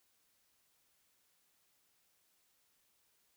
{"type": "silence", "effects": ["white hiss -75 dBFS RMS until 3.36 s"]}